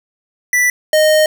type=tone pair in turn; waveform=square; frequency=1973 / 618.2 Hz; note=B6 / D#5; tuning=-2 / -11 cents; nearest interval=octave + minor sixth; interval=2009 cents; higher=first; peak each=-11 / -9 dBFS; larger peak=second; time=0.53-0.7 / 0.93-1.26 s; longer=second; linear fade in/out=2 ms; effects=8-bit